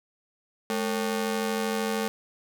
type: ring-modulated tone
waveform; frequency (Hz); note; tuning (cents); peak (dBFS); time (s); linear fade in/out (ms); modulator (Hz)
sawtooth; 333.1; E4; +18; -19; 0.7-2.08; 0; 120
effects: none